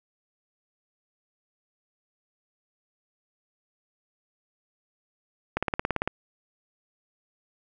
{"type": "click train", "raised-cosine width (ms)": 0.5, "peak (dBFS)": -10, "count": 10, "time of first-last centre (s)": [5.57, 6.076], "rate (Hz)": 17.8, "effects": []}